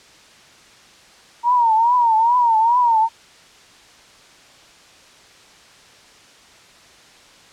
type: tone with vibrato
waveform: sine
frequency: 932.3 Hz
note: A#5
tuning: in tune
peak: -12 dBFS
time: 1.43-3.09 s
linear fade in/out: 50 ms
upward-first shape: triangle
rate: 2.4 Hz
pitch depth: 130 cents each way
effects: white hiss -47 dBFS RMS until 7.52 s + low-pass 6000 Hz 12 dB/octave